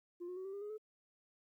sine tone with pitch steps, 349.8 / 362.1 / 374.9 / 388.1 / 401.8 / 416 / 430.7 Hz, F4 / F#4 / F#4 / G4 / G4 / G#4 / A4, +3 / -37 / +23 / -17 / +43 / +3 / -37 cents, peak -40 dBFS, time 0.2-0.781 s, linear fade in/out 20 ms, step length 83 ms, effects tanh soft clip ceiling -40 dBFS + 13-bit

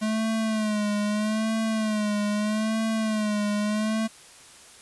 square tone with vibrato, 214.6 Hz, A3, 43 cents flat, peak -24 dBFS, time 0.01-4.08 s, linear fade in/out 20 ms, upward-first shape sine, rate 0.79 Hz, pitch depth 62 cents each way, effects white hiss -49 dBFS RMS until 4.81 s + resampled to 24000 Hz

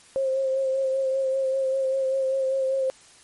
sine tone with vibrato, 532 Hz, C5, 29 cents sharp, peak -21 dBFS, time 0.16-2.9 s, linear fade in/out 0 ms, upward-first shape sine, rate 5.1 Hz, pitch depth 25 cents each way, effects white hiss -52 dBFS RMS until 3.23 s + MP3 48 kbps

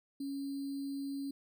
sine tone with sample-and-hold, 277.2 Hz, C#4, in tune, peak -36 dBFS, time 0.2-1.31 s, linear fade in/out 5 ms, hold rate 4410 Hz, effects none

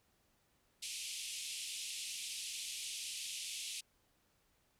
pink band-pass noise, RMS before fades -44 dBFS, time 0.82-3.81 s, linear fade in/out 10 ms, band 2500 to 11000 Hz, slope 48 dB/octave, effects pink hiss -75 dBFS RMS until 4.79 s

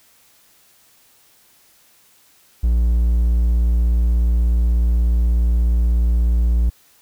triangle tone, 58.3 Hz, A#1, 1 cent sharp, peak -11 dBFS, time 2.63-6.7 s, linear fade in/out 10 ms, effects white hiss -54 dBFS RMS until 7.01 s

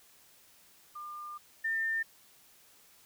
sine tone pair in turn, 1200 / 1802 Hz, D6 / A6, +37 / +41 cents, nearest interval perfect fifth, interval 704 cents, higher second, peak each -40 / -29 dBFS, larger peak second, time 0.95-1.38 / 1.64-2.03 s, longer first, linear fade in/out 10 ms, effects white hiss -61 dBFS RMS until 3.05 s

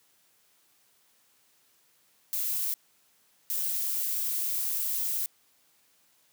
violet noise bursts at uneven times, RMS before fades -30 dBFS, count 2, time 2.33-2.74 / 3.5-5.26 s, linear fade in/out 0 ms, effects white hiss -66 dBFS RMS until 6.32 s + high-pass 100 Hz 12 dB/octave

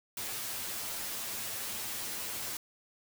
white noise with comb filter, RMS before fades -38 dBFS, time 0.17-2.57 s, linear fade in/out 2 ms, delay 9 ms, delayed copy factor +0.85, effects none

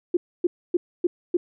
sine tone bursts, 352.1 Hz, F4, 14 cents sharp, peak -16 dBFS, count 5, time 0.14-1.37 s, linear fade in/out 5 ms, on 30 ms, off 270 ms, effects none

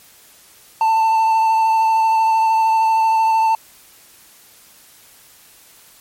triangle tone with vibrato, 890 Hz, A5, 20 cents sharp, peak -10 dBFS, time 0.81-3.55 s, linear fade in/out 2 ms, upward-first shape sine, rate 13 Hz, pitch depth 15 cents each way, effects white hiss -47 dBFS RMS until 6 s + MP3 64 kbps

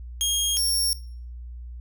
20% pulse tone pair in turn, 3251 / 5504 Hz, G#7 / F8, -38 / -26 cents, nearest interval major sixth, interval 912 cents, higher second, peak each -16 dBFS, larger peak neither, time 0.21-0.57 / 0.57-0.93 s, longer neither, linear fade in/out 0 ms, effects noise-tail reverb RT60 0.5 s tail -19 dB re dry + added 60 Hz sine -35 dBFS peak until 1.8 s

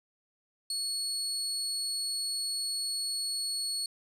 30% pulse tone, 4372 Hz, C#8, 25 cents flat, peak -28 dBFS, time 0.7-3.86 s, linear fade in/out 2 ms, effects resampled to 32000 Hz

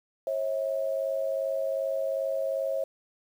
sine tone pair together, 542.4 / 645 Hz, C#5 / E5, -38 / -38 cents, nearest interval minor third, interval 300 cents, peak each -28 / -31 dBFS, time 0.27-2.84 s, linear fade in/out 2 ms, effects 9-bit

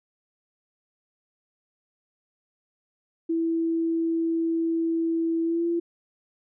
sine tone with pitch glide, 329.6 to 339.8 Hz, E4 to F4, 0 to -47 cents, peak -22 dBFS, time 3.29-5.8 s, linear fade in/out 10 ms, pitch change +53 cents, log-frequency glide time 5.43-5.66 s, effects none

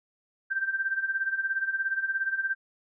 sine tone with tremolo, 1568 Hz, G6, in tune, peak -23 dBFS, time 0.5-2.55 s, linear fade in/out 20 ms, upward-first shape sine, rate 17 Hz, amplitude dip 75%, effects none

